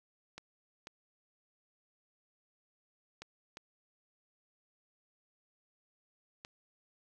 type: clicks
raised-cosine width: 0.2 ms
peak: -28 dBFS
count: 5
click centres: 0.38 / 0.871 / 3.22 / 3.571 / 6.449 s
effects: none